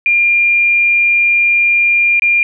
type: tone with dropouts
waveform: sine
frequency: 2400 Hz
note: D7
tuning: 37 cents sharp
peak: -8 dBFS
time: 0.06-2.43 s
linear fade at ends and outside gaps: 1 ms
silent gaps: 2.196-2.221 s
effects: none